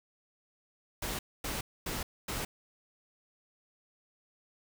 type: noise bursts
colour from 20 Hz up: pink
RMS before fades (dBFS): -36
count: 4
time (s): 1.02-2.45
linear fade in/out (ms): 5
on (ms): 170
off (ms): 250
effects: none